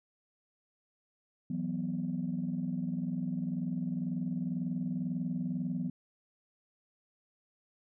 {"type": "chord", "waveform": "sine", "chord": "E suspended second", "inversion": "none", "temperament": "equal", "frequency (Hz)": [164.81, 185, 246.9], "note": ["E3", "F#3", "B3"], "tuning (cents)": [0, 0, 0], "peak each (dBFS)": [-36, -35, -35], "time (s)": [1.5, 5.9], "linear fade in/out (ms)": 5, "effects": ["tanh soft clip ceiling -24 dBFS"]}